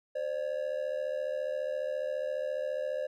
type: ring-modulated tone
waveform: triangle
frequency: 559 Hz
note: C#5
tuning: 14 cents sharp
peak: -26 dBFS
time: 0.15-3.07 s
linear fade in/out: 10 ms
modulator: 37.3 Hz
effects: none